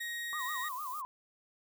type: tone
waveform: 35% pulse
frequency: 1882 Hz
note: A#6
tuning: 16 cents sharp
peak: -35 dBFS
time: 0-0.69 s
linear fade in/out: 10 ms
type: tone with vibrato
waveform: sine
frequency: 1108.7 Hz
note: C#6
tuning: in tune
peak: -37 dBFS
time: 0.33-1.05 s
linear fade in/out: 0 ms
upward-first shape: sine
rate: 6.6 Hz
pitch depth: 190 cents each way
type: noise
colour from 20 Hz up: violet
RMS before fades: -47 dBFS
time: 0.38-1.02 s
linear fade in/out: 20 ms
effects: none